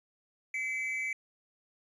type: tone pair together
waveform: triangle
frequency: 2057 / 2296 Hz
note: C7 / D7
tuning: -30 / -40 cents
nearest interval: major second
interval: 190 cents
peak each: -34 / -32 dBFS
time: 0.54-1.13 s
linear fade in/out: 2 ms
effects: resampled to 24000 Hz